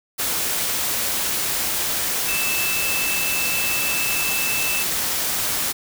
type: tone in noise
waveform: sine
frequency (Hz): 2637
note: E7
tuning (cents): 0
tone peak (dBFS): -24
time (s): 2.27-4.84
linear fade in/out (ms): 20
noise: white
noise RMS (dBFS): -23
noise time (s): 0.18-5.73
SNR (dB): -4
effects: none